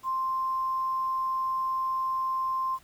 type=tone with quantisation; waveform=sine; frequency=1050 Hz; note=C6; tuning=6 cents sharp; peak=-26 dBFS; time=0.03-2.79 s; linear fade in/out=50 ms; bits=9; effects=pink hiss -59 dBFS RMS until 2.83 s